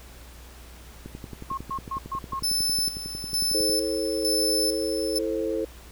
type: click train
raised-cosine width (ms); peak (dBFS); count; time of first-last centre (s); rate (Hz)
3; -24; 30; 1.06-3.696; 11
type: tone bursts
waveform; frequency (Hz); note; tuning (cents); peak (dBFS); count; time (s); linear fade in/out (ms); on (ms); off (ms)
sine; 1079; C#6; -47; -27; 5; 1.5-2.395; 5; 75; 130
type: tone with tremolo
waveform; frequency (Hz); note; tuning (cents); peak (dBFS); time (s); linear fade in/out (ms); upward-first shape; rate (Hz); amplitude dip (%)
sawtooth; 5270; E8; -1; -20; 2.43-5.19; 10; square; 1.1; 70
type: chord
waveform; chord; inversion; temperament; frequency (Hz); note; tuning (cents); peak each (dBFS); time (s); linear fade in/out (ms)
sine; A minor; second; just; 330 / 440 / 528; E4 / A4 / C5; +2 / 0 / +16; -29 / -28 / -30; 3.54-5.65; 5
effects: added 60 Hz sine -45 dBFS peak until 5.91 s + pink hiss -49 dBFS RMS until 5.91 s